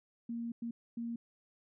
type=tone bursts at uneven times; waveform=sine; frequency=233.5 Hz; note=A#3; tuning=3 cents sharp; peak=-36 dBFS; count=3; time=0.29-0.52 / 0.62-0.71 / 0.97-1.16 s; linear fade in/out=5 ms; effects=none